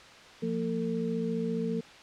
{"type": "tone cluster", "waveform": "sine", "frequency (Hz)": [174.9, 229.7, 451.1], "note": ["F3", "A#3", "A4"], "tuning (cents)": [3, -25, 43], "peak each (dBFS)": [-33, -32, -33], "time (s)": [0.42, 1.81], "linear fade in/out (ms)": 10, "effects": ["white hiss -50 dBFS RMS until 2.02 s", "low-pass 4000 Hz 12 dB/octave"]}